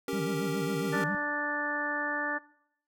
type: chord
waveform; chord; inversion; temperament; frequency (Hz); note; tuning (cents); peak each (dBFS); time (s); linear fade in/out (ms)
square; G diminished; second; equal; 277.2 / 392 / 466.2; Db4 / G4 / Bb4; 0 / 0 / 0; -36; 0.08-1.04; 2
type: tone with vibrato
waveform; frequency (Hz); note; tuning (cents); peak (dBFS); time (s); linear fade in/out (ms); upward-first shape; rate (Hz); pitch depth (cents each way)
triangle; 174.3; F3; -3; -30; 0.13-1.15; 0; sine; 7.3; 270
type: harmonic tone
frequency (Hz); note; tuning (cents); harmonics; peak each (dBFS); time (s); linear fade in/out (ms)
293.7; D4; 0; 1 / 2 / 3 / 4 / 5 / 6; -38 / -38 / -38 / -38 / -38 / -32; 0.92-2.39; 20
effects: noise-tail reverb RT60 0.7 s tail -20 dB re dry